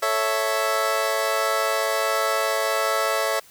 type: chord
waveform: 20% pulse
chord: A major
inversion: none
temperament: equal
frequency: 440 / 554.4 / 659.3 Hz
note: A4 / C#5 / E5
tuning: 0 / 0 / 0 cents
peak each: -23 / -20 / -19 dBFS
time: 0.02-3.4 s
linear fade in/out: 10 ms
effects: white hiss -51 dBFS RMS until 3.5 s